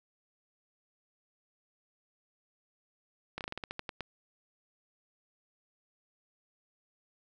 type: slowing click train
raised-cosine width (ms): 0.3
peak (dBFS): -21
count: 11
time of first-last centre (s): 3.38-4.007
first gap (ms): 28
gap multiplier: 1.17
effects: none